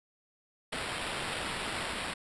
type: noise with sample-and-hold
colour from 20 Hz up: violet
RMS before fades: -36 dBFS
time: 0.72-2.14 s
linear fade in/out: 10 ms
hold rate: 6300 Hz
effects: resampled to 24000 Hz